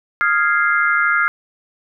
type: chord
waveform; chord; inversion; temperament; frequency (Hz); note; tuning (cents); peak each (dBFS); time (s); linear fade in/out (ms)
sine; F minor seventh; third; equal with one note detuned; 1244.5 / 1396.9 / 1654.5 / 2093; Eb6 / F6 / Ab6 / C7; 0 / 0 / -7 / 0; -21 / -16 / -20 / -21; 0.21-1.28; 0
effects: none